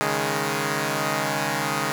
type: chord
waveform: 5% pulse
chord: C# suspended second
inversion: none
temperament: equal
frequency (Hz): 138.59 / 155.56 / 207.7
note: C#3 / D#3 / G#3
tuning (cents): 0 / 0 / 0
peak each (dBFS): -16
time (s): 0.01-1.92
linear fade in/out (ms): 0
effects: none